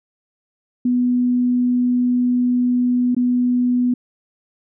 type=tone with dropouts; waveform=sine; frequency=246.9 Hz; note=B3; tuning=in tune; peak=-14 dBFS; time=0.85-3.94 s; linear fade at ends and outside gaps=5 ms; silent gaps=3.148-3.165 s; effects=none